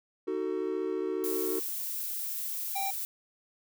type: chord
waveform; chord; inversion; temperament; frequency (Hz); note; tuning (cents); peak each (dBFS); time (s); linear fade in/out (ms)
triangle; D# diminished; none; just; 311.1 / 373.4 / 448; D#4 / F#4 / A4; 0 / +16 / +31; -34 / -30 / -33; 0.27-1.6; 10
type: noise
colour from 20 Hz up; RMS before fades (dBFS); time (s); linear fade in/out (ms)
violet; -35; 1.24-3.05; 0
type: tone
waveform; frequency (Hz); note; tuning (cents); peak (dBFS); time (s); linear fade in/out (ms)
square; 784; G5; 0; -32; 2.75-2.91; 10
effects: none